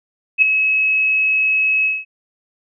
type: tone with ADSR envelope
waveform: sine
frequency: 2571 Hz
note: E7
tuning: 44 cents flat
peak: -5 dBFS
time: 0.38-2.05 s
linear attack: 43 ms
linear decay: 3 ms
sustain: -8 dB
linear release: 200 ms
effects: none